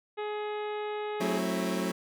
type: harmonic tone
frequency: 420.4 Hz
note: G#4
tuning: 21 cents sharp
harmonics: 1 / 2 / 3 / 4 / 5 / 6 / 7 / 8 / 9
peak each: -33 / -38 / -44 / -48 / -47 / -50 / -53 / -55 / -53 dBFS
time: 0.17-1.4 s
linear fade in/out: 20 ms
type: chord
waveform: 25% pulse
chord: F# half-diminished seventh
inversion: none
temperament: equal with one note detuned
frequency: 185 / 220 / 267 / 329.6 Hz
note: F#3 / A3 / C4 / E4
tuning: 0 / 0 / +35 / 0 cents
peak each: -28 / -31 / -32 / -33 dBFS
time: 1.2-1.92 s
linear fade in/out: 10 ms
effects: none